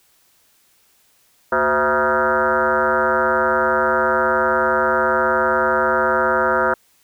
sine tone with frequency modulation, 952 Hz, A#5, 36 cents sharp, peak -14 dBFS, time 1.52-6.74 s, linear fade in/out 5 ms, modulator 145 Hz, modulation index 4.1, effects white hiss -58 dBFS RMS until 7.03 s

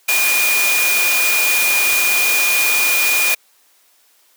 sine tone in noise, 2439 Hz, D#7, 35 cents flat, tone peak -15 dBFS, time 0.08-3.35 s, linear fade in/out 10 ms, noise white, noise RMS -18 dBFS, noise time 0.08-3.35 s, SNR 0 dB, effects white hiss -55 dBFS RMS until 4.36 s + high-pass 400 Hz 12 dB/octave

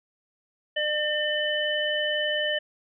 harmonic tone, 602 Hz, D5, 43 cents sharp, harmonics 1 / 3 / 5, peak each -28 / -28 / -28 dBFS, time 0.76-2.59 s, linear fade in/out 10 ms, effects none

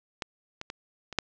clicks, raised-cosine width 0.2 ms, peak -14 / -19 / -19 / -22 / -7 dBFS, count 5, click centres 0.222 / 0.614 / 0.701 / 1.127 / 1.187 s, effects low-pass 7000 Hz 12 dB/octave

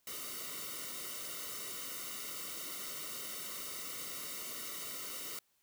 white noise with comb filter, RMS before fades -43 dBFS, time 0.07-5.39 s, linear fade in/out 2 ms, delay 1.2 ms, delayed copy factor -1, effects white hiss -75 dBFS RMS until 5.62 s

